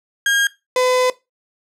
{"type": "tone pair in turn", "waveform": "35% pulse", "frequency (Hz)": [1620, 505.4], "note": ["G#6", "B4"], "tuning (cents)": [-43, 40], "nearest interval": "octave + minor sixth", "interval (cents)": 2017, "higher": "first", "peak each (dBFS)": -12, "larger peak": "neither", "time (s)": [[0.26, 0.47], [0.76, 1.1]], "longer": "second", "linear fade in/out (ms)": 2, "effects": ["noise-tail reverb RT60 0.2 s tail -17 dB re dry", "low-pass 10000 Hz 12 dB/octave"]}